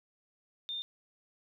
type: tone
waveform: sine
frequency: 3617 Hz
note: A7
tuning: 47 cents sharp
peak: -35 dBFS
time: 0.69-0.82 s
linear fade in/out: 0 ms
effects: 12-bit